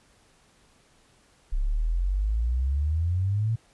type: exponential sweep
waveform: sine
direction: up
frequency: 32.7 to 115.8 Hz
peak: -22 dBFS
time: 1.52-3.56 s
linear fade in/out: 10 ms
effects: pink hiss -61 dBFS RMS until 3.73 s + resampled to 24000 Hz